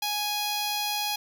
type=tone with notch filter; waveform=10% pulse; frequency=830.6 Hz; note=G#5; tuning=in tune; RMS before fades=-29 dBFS; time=0.02-1.16 s; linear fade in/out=5 ms; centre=1800 Hz; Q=1.4; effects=none